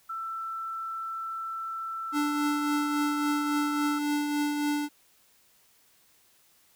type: tone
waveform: sine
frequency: 1333 Hz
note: E6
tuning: 19 cents sharp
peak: -32 dBFS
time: 0.09-3.99 s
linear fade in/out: 10 ms
type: tone with tremolo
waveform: square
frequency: 293.7 Hz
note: D4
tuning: in tune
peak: -25 dBFS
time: 2.12-4.89 s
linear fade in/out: 50 ms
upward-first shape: triangle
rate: 3.6 Hz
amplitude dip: 40%
effects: white hiss -63 dBFS RMS until 6.75 s